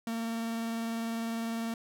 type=tone with vibrato; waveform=45% pulse; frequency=228.3 Hz; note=A#3; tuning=36 cents flat; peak=-32 dBFS; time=0.07-1.74 s; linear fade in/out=2 ms; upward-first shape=square; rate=20 Hz; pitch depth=16 cents each way; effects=none